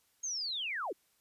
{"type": "linear sweep", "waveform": "sine", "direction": "down", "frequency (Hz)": [6590, 277.2], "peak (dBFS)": -34, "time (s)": [0.23, 0.93], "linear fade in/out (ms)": 10, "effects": ["white hiss -72 dBFS RMS until 1.2 s", "resampled to 32000 Hz"]}